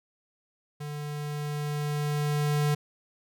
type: tone with level ramp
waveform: square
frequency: 147.7 Hz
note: D3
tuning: 10 cents sharp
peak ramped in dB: -35 to -23 dBFS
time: 0.8-2.75 s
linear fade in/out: 10 ms
effects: none